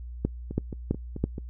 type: two click trains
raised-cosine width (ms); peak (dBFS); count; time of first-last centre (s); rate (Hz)
3; -21 / -11; 5 / 4; 0.51-1.381 / 0.25-1.24; 4.59 / 3.03
effects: noise-tail reverb RT60 0.1 s tail -24 dB re dry + added 60 Hz sine -36 dBFS peak until 1.49 s